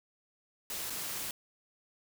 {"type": "noise with dropouts", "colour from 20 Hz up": "white", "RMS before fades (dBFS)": -38, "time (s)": [0.7, 1.31], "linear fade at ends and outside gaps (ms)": 2, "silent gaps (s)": [0.899, 0.903], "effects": []}